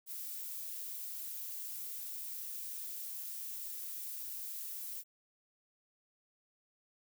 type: noise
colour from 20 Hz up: violet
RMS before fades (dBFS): -43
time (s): 0.06-5.04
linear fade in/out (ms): 50
effects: none